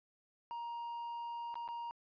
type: tone with dropouts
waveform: triangle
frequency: 940 Hz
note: A#5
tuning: 14 cents sharp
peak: -38 dBFS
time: 0.51-1.91 s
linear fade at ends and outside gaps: 0 ms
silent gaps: 1.542-1.555 / 1.678-1.687 s
effects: resampled to 11025 Hz